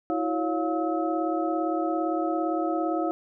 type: tone cluster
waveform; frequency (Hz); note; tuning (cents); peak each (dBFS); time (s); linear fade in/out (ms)
sine; 323 / 360.6 / 558 / 708 / 1287; E4 / F#4 / C#5 / F5 / E6; -35 / -45 / +11 / +23 / -42; -27 / -33 / -33 / -29 / -35; 0.1-3.11; 0
effects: none